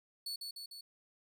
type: tone with echo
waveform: 40% pulse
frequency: 4435 Hz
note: C#8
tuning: in tune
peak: -37 dBFS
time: 0.26-0.36 s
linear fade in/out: 5 ms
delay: 150 ms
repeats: 3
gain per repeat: -3 dB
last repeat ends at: 0.81 s
effects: none